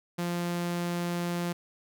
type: tone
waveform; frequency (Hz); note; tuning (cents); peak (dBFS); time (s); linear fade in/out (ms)
sawtooth; 173.8; F3; -8; -25; 0.18-1.53; 10
effects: none